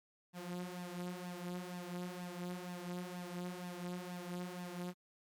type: tone with flanger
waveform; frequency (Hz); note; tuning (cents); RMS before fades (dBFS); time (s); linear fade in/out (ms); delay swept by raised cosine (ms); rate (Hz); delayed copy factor
sawtooth; 178.2; F3; +35; -44; 0.33-4.94; 50; 1.1 to 5.9; 2.1; +0.65
effects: MP3 96 kbps